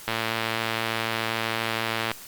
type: click train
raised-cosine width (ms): 0.3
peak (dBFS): -9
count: 231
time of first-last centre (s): 0.08-2.115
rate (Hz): 113
effects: white hiss -43 dBFS RMS until 2.27 s + Opus 48 kbps